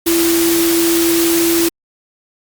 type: tone in noise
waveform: sine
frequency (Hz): 336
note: E4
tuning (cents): +33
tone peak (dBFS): -12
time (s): 0.06-1.69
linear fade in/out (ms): 10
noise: white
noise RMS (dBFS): -18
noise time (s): 0.06-1.69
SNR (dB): +3
effects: Opus 48 kbps